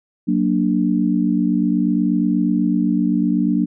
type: chord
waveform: sine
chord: Gb augmented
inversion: none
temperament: equal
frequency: 185 / 233.1 / 293.7 Hz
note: Gb3 / Bb3 / D4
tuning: 0 / 0 / 0 cents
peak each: -19 dBFS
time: 0.27-3.66 s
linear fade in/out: 20 ms
effects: none